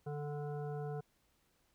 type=harmonic tone with a mistuned harmonic; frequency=146.83 Hz; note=D3; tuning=in tune; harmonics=1 / 3 / 5 / 7 / 9 / 10; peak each=-40 / -43 / -48 / -59 / -60 / -60 dBFS; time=0.06-1.01 s; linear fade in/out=10 ms; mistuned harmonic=10; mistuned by=-16 cents; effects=pink hiss -75 dBFS RMS until 1.74 s